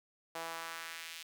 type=tone with high-pass filter sweep; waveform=sawtooth; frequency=164.81 Hz; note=E3; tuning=in tune; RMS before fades=-44 dBFS; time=0.35-1.23 s; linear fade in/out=5 ms; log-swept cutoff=680 to 3000 Hz; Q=1.3; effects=none